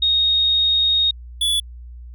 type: tone pair in turn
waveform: sine / square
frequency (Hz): 3729 / 3432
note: A#7 / A7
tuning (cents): 0 / -44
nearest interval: minor second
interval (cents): 144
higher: first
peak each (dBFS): -14 / -17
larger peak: first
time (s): 0.02-1.11 / 1.41-1.6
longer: first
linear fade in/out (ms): 5
effects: added 60 Hz sine -34 dBFS peak until 2.14 s